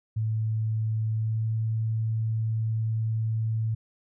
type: tone with pitch glide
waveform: sine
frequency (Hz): 110 to 111.21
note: A2 to A2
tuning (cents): 0 to +19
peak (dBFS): -24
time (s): 0.16-3.75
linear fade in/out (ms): 10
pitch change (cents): +19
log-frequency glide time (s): 1.13-1.49
effects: none